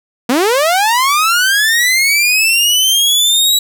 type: linear sweep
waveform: sawtooth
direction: up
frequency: 226.7 to 3904 Hz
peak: -6 dBFS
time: 0.29-3.59 s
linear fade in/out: 5 ms
effects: none